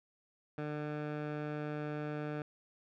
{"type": "tone with low-pass filter", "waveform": "15% pulse", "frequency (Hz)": 149.7, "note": "D3", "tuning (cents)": 33, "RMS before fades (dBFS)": -39, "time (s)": [0.58, 2.42], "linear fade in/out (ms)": 2, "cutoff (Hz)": 1900, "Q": 0.9, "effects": []}